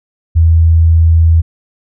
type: tone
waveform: sine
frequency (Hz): 82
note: E2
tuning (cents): -9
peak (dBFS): -4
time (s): 0.35-1.42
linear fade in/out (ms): 20
effects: none